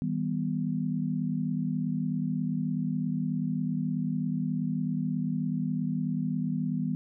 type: chord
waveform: sine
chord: Eb augmented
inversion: none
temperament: equal with one note detuned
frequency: 159.29 / 196 / 246.9 Hz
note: Eb3 / G3 / B3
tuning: +41 / 0 / 0 cents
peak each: -31 / -32 / -31 dBFS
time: 0.02-6.95 s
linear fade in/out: 0 ms
effects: none